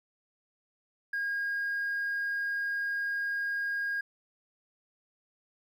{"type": "tone with hard clipping", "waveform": "triangle", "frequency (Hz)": 1628, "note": "G#6", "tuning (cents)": -35, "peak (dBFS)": -29, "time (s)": [1.13, 4.01], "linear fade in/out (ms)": 5, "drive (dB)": 2, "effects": []}